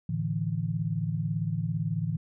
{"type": "chord", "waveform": "sine", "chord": "A suspended fourth", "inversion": "none", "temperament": "equal", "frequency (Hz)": [110, 146.83, 164.81], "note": ["A2", "D3", "E3"], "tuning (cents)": [0, 0, 0], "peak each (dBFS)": [-32, -32, -30], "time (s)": [0.09, 2.17], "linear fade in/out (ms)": 5, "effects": []}